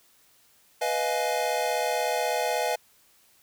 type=chord; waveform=square; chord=F half-diminished seventh; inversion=second; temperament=equal with one note detuned; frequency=493.9 / 622.3 / 698.5 / 841.2 Hz; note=Cb5 / Eb5 / F5 / Ab5; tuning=0 / 0 / 0 / +22 cents; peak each=-31 dBFS; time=0.81-2.76 s; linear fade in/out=10 ms; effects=white hiss -61 dBFS RMS until 3.42 s